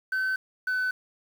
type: tone pair in turn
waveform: sine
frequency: 1528 / 1507.8 Hz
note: G6 / F#6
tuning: -45 / +32 cents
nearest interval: unison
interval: 23 cents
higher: first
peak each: -22 dBFS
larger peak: neither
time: 0.12-0.36 / 0.67-0.91 s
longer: neither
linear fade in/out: 5 ms
effects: tanh soft clip ceiling -23 dBFS + 8-bit